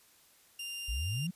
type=tone; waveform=sawtooth; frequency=2794 Hz; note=F7; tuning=in tune; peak=-35 dBFS; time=0.59-1.27 s; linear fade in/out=5 ms
type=exponential sweep; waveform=sine; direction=up; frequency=52.3 to 189.8 Hz; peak=-32 dBFS; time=0.88-1.31 s; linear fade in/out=10 ms
effects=white hiss -63 dBFS RMS until 1.35 s + resampled to 32000 Hz